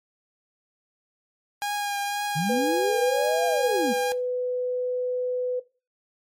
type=tone with vibrato; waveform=sawtooth; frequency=815 Hz; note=G#5; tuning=33 cents flat; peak=-22 dBFS; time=1.62-4.12 s; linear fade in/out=0 ms; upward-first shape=triangle; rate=2 Hz; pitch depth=21 cents each way
type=linear two-way sweep; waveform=sine; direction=up then down; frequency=141.5 to 698.5 to 202.1 Hz; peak=-24 dBFS; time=2.35-3.94 s; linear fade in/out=20 ms; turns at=3.46 s
type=tone with pitch glide; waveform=sine; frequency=496.7 to 499.9 Hz; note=B4 to B4; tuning=+10 to +21 cents; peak=-23 dBFS; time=2.49-5.6 s; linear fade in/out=10 ms; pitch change=+11 cents; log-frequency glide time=3.35-5.15 s
effects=noise-tail reverb RT60 0.3 s tail -18 dB re dry + MP3 64 kbps